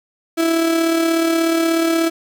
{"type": "tone with amplitude modulation", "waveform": "35% pulse", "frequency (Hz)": 329.6, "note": "E4", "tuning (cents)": 0, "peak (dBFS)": -11, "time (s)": [0.37, 2.1], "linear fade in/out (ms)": 20, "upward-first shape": "sine", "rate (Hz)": 36.6, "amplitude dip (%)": 40, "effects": []}